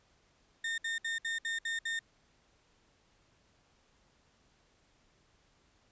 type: tone bursts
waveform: 35% pulse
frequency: 1824 Hz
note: A#6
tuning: 38 cents flat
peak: -31 dBFS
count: 7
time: 0.64-1.992 s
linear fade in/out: 5 ms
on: 140 ms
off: 62 ms
effects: pink hiss -69 dBFS RMS until 5.91 s + resampled to 16000 Hz